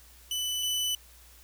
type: tone pair in turn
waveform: sawtooth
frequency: 2990 / 2990 Hz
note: F#7 / F#7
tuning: +17 / +17 cents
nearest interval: unison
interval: 0 cents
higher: neither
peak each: -26 / -24 dBFS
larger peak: second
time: 0.31-0.63 / 0.63-0.95 s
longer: neither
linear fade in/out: 2 ms
effects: added 60 Hz sine -55 dBFS peak until 1.43 s + white hiss -56 dBFS RMS until 1.43 s